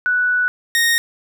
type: tone pair in turn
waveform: sine / sawtooth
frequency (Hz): 1480 / 1859.3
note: F#6 / A#6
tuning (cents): 0 / -5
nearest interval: major third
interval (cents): 395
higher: second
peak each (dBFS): -14 / -10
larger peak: second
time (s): 0.06-0.48 / 0.75-0.98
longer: first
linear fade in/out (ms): 0
effects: none